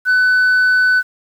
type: tone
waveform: sine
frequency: 1500 Hz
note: F#6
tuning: 23 cents sharp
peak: -7 dBFS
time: 0.05-1.03 s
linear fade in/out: 50 ms
effects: tanh soft clip ceiling -9 dBFS + 7-bit